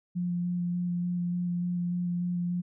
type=tone with vibrato; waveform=sine; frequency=176.1 Hz; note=F3; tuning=15 cents sharp; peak=-27 dBFS; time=0.15-2.62 s; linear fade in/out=20 ms; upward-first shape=square; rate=3.4 Hz; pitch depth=10 cents each way; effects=none